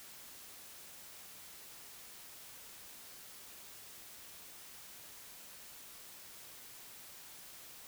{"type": "silence", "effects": ["white hiss -53 dBFS RMS until 7.87 s"]}